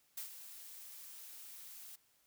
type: noise with ADSR envelope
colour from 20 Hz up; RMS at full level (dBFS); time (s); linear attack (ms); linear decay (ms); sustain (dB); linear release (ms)
blue; -42; 0.17-1.96; 6; 110; -10; 8
effects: white hiss -73 dBFS RMS until 2.26 s